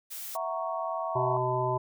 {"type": "noise", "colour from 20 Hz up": "blue", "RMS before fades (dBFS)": -39, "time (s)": [0.1, 0.37], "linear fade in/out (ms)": 20}
{"type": "chord", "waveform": "sine", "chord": "F# dominant seventh", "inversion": "third", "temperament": "equal", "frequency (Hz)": [659.3, 740, 932.3, 1108.7], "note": ["E5", "F#5", "A#5", "C#6"], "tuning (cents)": [0, 0, 0, 0], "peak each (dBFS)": [-33, -37, -37, -35], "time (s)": [0.35, 1.37], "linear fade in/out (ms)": 2}
{"type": "harmonic tone", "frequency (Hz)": 126.3, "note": "B2", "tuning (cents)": 39, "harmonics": [1, 3, 5, 7, 8], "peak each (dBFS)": [-32, -32, -32, -32, -32], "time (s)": [1.15, 1.78], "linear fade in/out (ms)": 10}
{"effects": []}